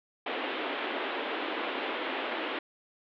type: band-pass noise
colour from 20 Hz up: pink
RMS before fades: -34 dBFS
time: 0.26-2.59 s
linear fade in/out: 5 ms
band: 270 to 3500 Hz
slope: 48 dB/octave
effects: none